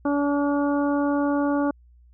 harmonic tone, 286.5 Hz, D4, 43 cents flat, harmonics 1 / 2 / 3 / 4 / 5, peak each -21 / -27 / -31 / -33 / -35 dBFS, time 0.05-1.71 s, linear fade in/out 5 ms, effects added 60 Hz sine -50 dBFS peak until 2.13 s

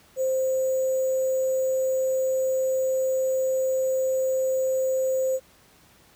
sine tone with sample-and-hold, 523.3 Hz, C5, in tune, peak -21 dBFS, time 0.16-5.4 s, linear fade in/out 50 ms, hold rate 7350 Hz, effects pink hiss -56 dBFS RMS until 6.15 s + high-pass 60 Hz 12 dB/octave

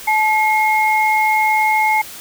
sine tone pair together, 864.3 / 2151 Hz, A5 / C7, -31 / +47 cents, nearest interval octave + major third, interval 1578 cents, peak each -14 / -16 dBFS, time 0.07-2.02 s, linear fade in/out 10 ms, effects white hiss -34 dBFS RMS until 2.2 s

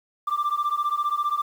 sine beating tone pair, 1174.7 / 1189.7 Hz, D6 / D6, 0 / +22 cents, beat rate 15 Hz, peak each -23 dBFS, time 0.27-1.42 s, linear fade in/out 10 ms, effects tanh soft clip ceiling -19 dBFS + 8-bit

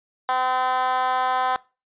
10% pulse tone with high-pass filter, 256.1 Hz, C4, 37 cents flat, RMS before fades -22 dBFS, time 0.29-1.56 s, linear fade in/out 0 ms, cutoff 830 Hz, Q 3.4, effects noise-tail reverb RT60 0.3 s tail -22 dB re dry + resampled to 8000 Hz

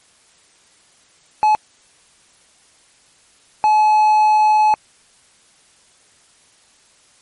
triangle tone bursts at uneven times, 855 Hz, A5, 50 cents flat, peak -8 dBFS, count 2, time 1.43-1.55 / 3.64-4.74 s, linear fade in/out 0 ms, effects white hiss -53 dBFS RMS until 7.21 s + MP3 48 kbps

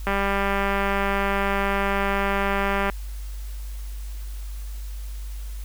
click train, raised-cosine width 0.5 ms, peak -9 dBFS, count 561, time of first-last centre 0.07-2.898 s, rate 198 Hz, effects added 50 Hz sine -30 dBFS peak until 5.64 s + white hiss -48 dBFS RMS until 5.64 s

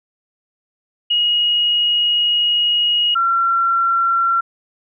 sine tone pair in turn, 2887 / 1362.5 Hz, F#7 / F6, -43 / -43 cents, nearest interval octave + minor second, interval 1300 cents, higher first, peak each -13 dBFS, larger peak neither, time 1.1-3.15 / 3.15-4.41 s, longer first, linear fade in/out 10 ms, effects none

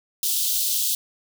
white high-pass noise, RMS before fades -23 dBFS, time 0.23-0.95 s, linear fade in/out 2 ms, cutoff 3100 Hz, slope 48 dB/octave, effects none

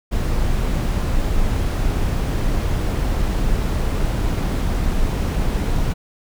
brown noise, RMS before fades -19 dBFS, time 0.11-5.94 s, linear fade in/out 20 ms, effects none

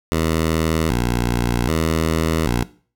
10% pulse tone with vibrato, 69.3 Hz, C#2, in tune, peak -9 dBFS, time 0.12-2.63 s, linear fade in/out 0 ms, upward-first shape square, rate 0.64 Hz, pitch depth 260 cents each way, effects noise-tail reverb RT60 0.4 s tail -18 dB re dry

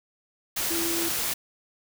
sine tone in noise, 335.8 Hz, E4, 32 cents sharp, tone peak -29 dBFS, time 0.7-1.09 s, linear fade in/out 10 ms, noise white, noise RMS -28 dBFS, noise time 0.56-1.34 s, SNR -4 dB, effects none

